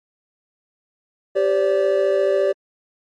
triangle chord, G suspended fourth, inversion none, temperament equal with one note detuned, 392 / 523.3 / 577.6 Hz, G4 / C5 / D5, 0 / 0 / -29 cents, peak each -17 / -22 / -16 dBFS, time 1.35-2.53 s, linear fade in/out 20 ms, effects MP3 48 kbps

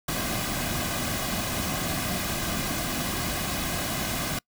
pink noise with comb filter, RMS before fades -29 dBFS, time 0.08-4.39 s, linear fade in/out 5 ms, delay 2.2 ms, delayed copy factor -0.55, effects noise-tail reverb RT60 0.1 s tail -26 dB re dry

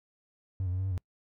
triangle tone with pitch steps, 95.2 / 89.8 / 92.5 / 95 / 96.3 / 89.4 Hz, F#2 / F2 / F#2 / F#2 / G2 / F2, +50 / +49 / 0 / +46 / -30 / +41 cents, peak -26 dBFS, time 0.6-0.978 s, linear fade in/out 0 ms, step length 63 ms, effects noise-tail reverb RT60 0.1 s tail -26 dB re dry + tanh soft clip ceiling -23 dBFS

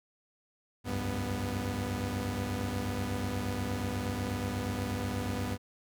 sawtooth tone cluster, 68 / 91.3 / 99.6 / 246.3 Hz, C#2 / F#2 / G2 / B3, -33 / -23 / +28 / -5 cents, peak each -38 / -36 / -31 / -32 dBFS, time 0.84-5.58 s, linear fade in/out 50 ms, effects none

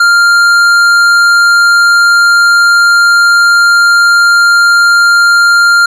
sine tone with tanh clipping, 1396.9 Hz, F6, in tune, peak -5 dBFS, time 0-5.86 s, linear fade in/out 5 ms, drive 12 dB, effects none

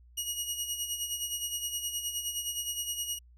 15% pulse tone with tremolo, 2893 Hz, F#7, 40 cents flat, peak -23 dBFS, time 0.17-3.19 s, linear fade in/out 10 ms, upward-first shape sine, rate 9.6 Hz, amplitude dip 60%, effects added 60 Hz sine -54 dBFS peak until 3.37 s

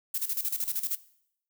violet noise with tremolo, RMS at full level -29 dBFS, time 0.14-0.96 s, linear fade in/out 5 ms, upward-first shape square, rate 13 Hz, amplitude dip 75%, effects noise-tail reverb RT60 0.7 s tail -19 dB re dry

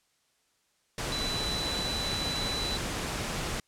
sine tone in noise, 3976 Hz, B7, 11 cents sharp, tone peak -32 dBFS, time 1.12-2.77 s, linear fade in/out 2 ms, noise pink, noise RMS -33 dBFS, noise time 0.98-3.6 s, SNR -2 dB, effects white hiss -71 dBFS RMS until 3.67 s + low-pass 9000 Hz 12 dB/octave

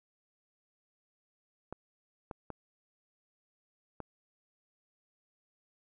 clicks, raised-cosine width 1 ms, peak -26 dBFS, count 4, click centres 1.726 / 2.312 / 2.503 / 4.003 s, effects none

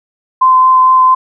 sine tone with vibrato, 1032 Hz, C6, 24 cents flat, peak -4 dBFS, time 0.41-1.15 s, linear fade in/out 10 ms, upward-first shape sine, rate 4.4 Hz, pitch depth 8 cents each way, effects none

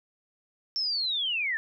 sine linear sweep, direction down, 5430 to 1726 Hz, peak -26 dBFS, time 0.76-1.57 s, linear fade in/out 0 ms, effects none

